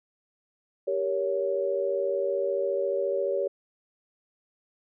sine chord, G diminished, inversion none, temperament equal with one note detuned, 392 / 466.2 / 560.8 Hz, G4 / Bb4 / Db5, 0 / 0 / +20 cents, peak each -29 / -32 / -27 dBFS, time 0.87-3.48 s, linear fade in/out 10 ms, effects none

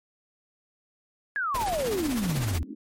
sine exponential sweep, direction down, 1700 to 73.42 Hz, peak -25 dBFS, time 1.36-2.63 s, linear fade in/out 0 ms
pink noise with tremolo, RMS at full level -31 dBFS, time 1.54-2.59 s, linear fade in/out 10 ms, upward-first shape triangle, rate 16 Hz, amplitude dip 65%
pink band-pass noise, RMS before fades -40 dBFS, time 1.85-2.75 s, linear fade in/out 10 ms, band 230 to 310 Hz, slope 48 dB/octave
effects MP3 64 kbps

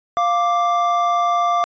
triangle tone pair together, 698.5 / 1174.7 Hz, F5 / D6, 0 / 0 cents, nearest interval major sixth, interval 900 cents, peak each -16 dBFS, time 0.17-1.64 s, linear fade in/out 0 ms, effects resampled to 16000 Hz

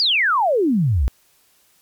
sine exponential sweep, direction down, 4967 to 55.4 Hz, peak -14 dBFS, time 0-1.08 s, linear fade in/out 0 ms, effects white hiss -58 dBFS RMS until 1.81 s + MP3 96 kbps

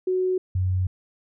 sine tone pair in turn, 370 / 92.5 Hz, F#4 / F#2, 0 / 0 cents, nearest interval 2 octaves, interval 2400 cents, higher first, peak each -20 dBFS, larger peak neither, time 0.07-0.38 / 0.55-0.87 s, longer second, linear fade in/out 5 ms, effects none

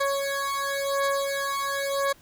20% pulse beating tone pair, 554.4 / 555.35 Hz, C#5 / C#5, 0 / +3 cents, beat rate 0.95 Hz, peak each -23 dBFS, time 0-2.13 s, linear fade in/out 10 ms, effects pink hiss -56 dBFS RMS until 2.21 s

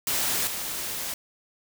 white noise with level steps, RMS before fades -26 / -32 dBFS, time 0.07-1.14 s, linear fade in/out 2 ms, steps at 0.47 s, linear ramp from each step 2 ms, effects none

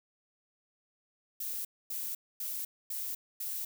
violet noise bursts, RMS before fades -37 dBFS, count 5, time 1.4-3.65 s, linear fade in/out 5 ms, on 250 ms, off 250 ms, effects none

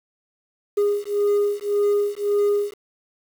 sine beating tone pair, 408.9 / 410.7 Hz, G#4 / G#4, -27 / -19 cents, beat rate 1.8 Hz, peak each -19 dBFS, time 0.77-2.74 s, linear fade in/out 10 ms, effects tanh soft clip ceiling -15 dBFS + 7-bit

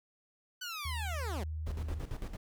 15% pulse linear sweep, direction down, 1517 to 162.7 Hz, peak -32 dBFS, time 0.61-1.44 s, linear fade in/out 10 ms
sine tone with pitch glide, 77.78 to 78.32 Hz, D#2 to D#2, 0 to +12 cents, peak -35 dBFS, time 0.85-1.99 s, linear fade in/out 5 ms, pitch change +12 cents, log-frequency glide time 1.08-1.62 s
brown noise with tremolo, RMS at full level -38 dBFS, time 1.66-2.37 s, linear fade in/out 10 ms, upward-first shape square, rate 8.9 Hz, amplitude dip 70%
effects none

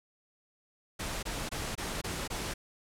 pink noise bursts, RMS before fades -36 dBFS, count 6, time 0.99-2.54 s, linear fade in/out 10 ms, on 240 ms, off 22 ms, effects low-pass 11000 Hz 12 dB/octave

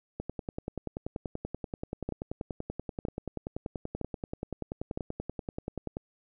two click trains, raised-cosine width 2 ms, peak -21 / -19 dBFS, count 61 / 4, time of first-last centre 0.2-5.969 / 2.09-4.975 s, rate 10.4 / 1.04 Hz, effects none

